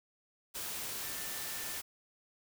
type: tone in noise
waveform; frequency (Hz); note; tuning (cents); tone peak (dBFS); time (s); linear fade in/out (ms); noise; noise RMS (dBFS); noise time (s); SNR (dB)
sine; 1779; A6; +19; -51; 1.02-1.79; 20; white; -40; 0.54-1.82; -14
effects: none